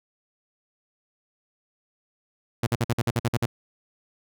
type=tone bursts; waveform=sawtooth; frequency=117.9 Hz; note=A#2; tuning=20 cents sharp; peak=-17 dBFS; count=10; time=2.63-3.46 s; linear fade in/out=5 ms; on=38 ms; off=50 ms; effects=none